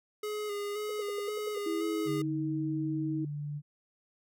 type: tone with vibrato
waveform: square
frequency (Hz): 415.3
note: G#4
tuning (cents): 0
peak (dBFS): -34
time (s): 0.23-2.22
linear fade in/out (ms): 5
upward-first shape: square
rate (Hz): 1.9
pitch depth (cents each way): 27
type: tone bursts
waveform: sine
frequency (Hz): 466.2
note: A#4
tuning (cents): 0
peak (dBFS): -34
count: 8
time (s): 0.89-1.583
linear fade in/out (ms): 5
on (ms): 21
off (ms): 75
type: tone with pitch glide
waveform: sine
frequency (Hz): 329.6 to 315.4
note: E4 to D#4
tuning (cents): 0 to +24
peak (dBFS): -31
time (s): 1.66-3.25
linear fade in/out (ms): 5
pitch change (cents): -76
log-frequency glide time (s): 1.87-2.16
type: tone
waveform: sine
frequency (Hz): 146.7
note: D3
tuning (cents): -2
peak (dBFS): -34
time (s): 2.05-3.62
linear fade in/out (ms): 50
effects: none